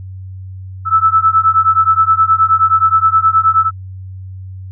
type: beating tone pair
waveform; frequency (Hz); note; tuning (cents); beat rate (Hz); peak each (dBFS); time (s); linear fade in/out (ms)
sine; 1308 / 1317.5; E6 / E6; -14 / -1; 9.5; -11; 0.85-3.71; 50
effects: added 94 Hz sine -26 dBFS peak until 4.71 s